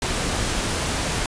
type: noise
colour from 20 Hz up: pink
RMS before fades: -24 dBFS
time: 0.02-1.26 s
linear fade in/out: 2 ms
effects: resampled to 22050 Hz